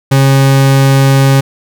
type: tone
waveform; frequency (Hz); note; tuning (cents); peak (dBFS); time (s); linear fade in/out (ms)
40% pulse; 136; C#3; -33; -4; 0.11-1.41; 10
effects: none